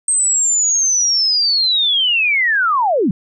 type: linear sweep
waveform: sine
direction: down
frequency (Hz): 8372 to 155.56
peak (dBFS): -12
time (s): 0.08-3.11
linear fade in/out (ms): 2
effects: none